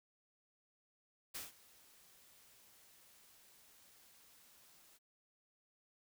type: noise with ADSR envelope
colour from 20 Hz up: white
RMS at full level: -44 dBFS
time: 1.34-4.99 s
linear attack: 14 ms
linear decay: 160 ms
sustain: -21 dB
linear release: 33 ms
effects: none